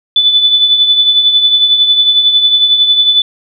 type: tone with tremolo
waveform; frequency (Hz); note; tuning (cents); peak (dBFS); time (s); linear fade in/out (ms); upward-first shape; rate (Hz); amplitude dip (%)
sine; 3488; A7; -16; -3; 0.16-3.22; 2; triangle; 11; 60
effects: none